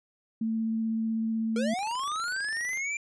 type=tone with vibrato; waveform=sine; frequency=223.5 Hz; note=A3; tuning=27 cents sharp; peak=-26 dBFS; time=0.41-1.74 s; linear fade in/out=5 ms; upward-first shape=sine; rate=16 Hz; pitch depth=9 cents each way
type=linear sweep; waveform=square; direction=up; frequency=449.2 to 2384 Hz; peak=-30 dBFS; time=1.56-2.97 s; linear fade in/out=2 ms
type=click train; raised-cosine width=0.3 ms; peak=-31 dBFS; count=25; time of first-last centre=1.79-2.774 s; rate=24.4 Hz
effects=resampled to 22050 Hz